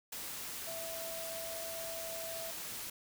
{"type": "tone in noise", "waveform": "sine", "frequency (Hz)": 659.3, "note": "E5", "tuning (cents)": 0, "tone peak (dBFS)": -43, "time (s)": [0.67, 2.51], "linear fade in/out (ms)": 5, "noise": "white", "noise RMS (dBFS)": -43, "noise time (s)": [0.12, 2.9], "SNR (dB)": -3, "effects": []}